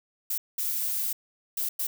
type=noise bursts at uneven times; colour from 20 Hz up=violet; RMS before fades=-29 dBFS; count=4; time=0.3-0.38 / 0.58-1.13 / 1.57-1.69 / 1.79-1.87 s; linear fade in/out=5 ms; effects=none